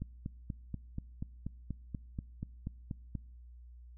click train, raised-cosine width 5 ms, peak -25 dBFS, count 14, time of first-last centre 0.02-3.153 s, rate 4.15 Hz, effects noise-tail reverb RT60 1.0 s tail -25 dB re dry + added 60 Hz sine -50 dBFS peak until 3.97 s

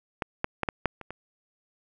clicks, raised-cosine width 0.5 ms, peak -13 / -10 / -11 / -11 / -8 / -25 / -22 dBFS, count 7, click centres 0.222 / 0.444 / 0.633 / 0.688 / 0.857 / 1.013 / 1.106 s, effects none

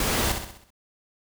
pink noise with echo, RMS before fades -25 dBFS, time 0-0.32 s, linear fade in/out 2 ms, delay 64 ms, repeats 6, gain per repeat -6 dB, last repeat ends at 0.704 s, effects none

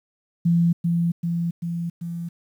sine tone with echo, 170 Hz, F3, 46 cents flat, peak -15 dBFS, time 0.45-0.73 s, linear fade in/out 10 ms, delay 390 ms, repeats 4, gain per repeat -3 dB, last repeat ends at 2.29 s, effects 9-bit

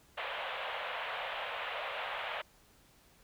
pink band-pass noise, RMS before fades -39 dBFS, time 0.17-2.42 s, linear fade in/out 10 ms, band 520 to 3400 Hz, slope 48 dB/octave, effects pink hiss -64 dBFS RMS until 3.23 s

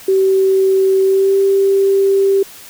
sine tone with pitch glide, 383.6 to 391.7 Hz, G4 to G4, -37 to -1 cents, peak -9 dBFS, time 0.08-2.43 s, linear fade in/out 5 ms, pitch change +36 cents, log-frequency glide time 1.02-1.38 s, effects white hiss -37 dBFS RMS until 2.69 s

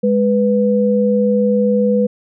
sine tone pair together, 206.9 / 493.9 Hz, G#3 / B4, -6 / 0 cents, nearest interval octave + minor third, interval 1506 cents, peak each -14 dBFS, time 0.03-2.07 s, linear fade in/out 10 ms, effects none

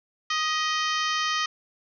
harmonic tone with a mistuned harmonic, 622.3 Hz, D#5, in tune, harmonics 2 / 3 / 4 / 5 / 6 / 7 / 8 / 9 / 10, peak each -27 / -30 / -35 / -31 / -38 / -37 / -37 / -38 / -40 dBFS, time 0.3-1.46 s, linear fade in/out 5 ms, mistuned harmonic 3, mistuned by +27 cents, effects none

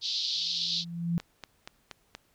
pink band-pass noise, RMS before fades -31 dBFS, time 0.01-0.85 s, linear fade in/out 50 ms, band 3500 to 4900 Hz, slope 48 dB/octave
sine tone with exponential growth, 170 Hz, F3, 46 cents flat, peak -23 dBFS, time 0.35-1.18 s, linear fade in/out 0 ms, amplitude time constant 180 ms
click train, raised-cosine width 0.2 ms, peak -22 dBFS, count 5, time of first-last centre 1.2-2.15 s, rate 4.21 Hz
effects pink hiss -68 dBFS RMS until 2.34 s

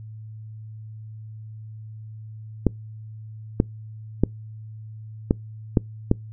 clicks, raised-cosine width 3 ms, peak -3 dBFS, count 6, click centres 2.667 / 3.601 / 4.236 / 5.309 / 5.772 / 6.114 s, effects noise-tail reverb RT60 0.2 s tail -26 dB re dry + added 109 Hz sine -36 dBFS peak until 6.32 s

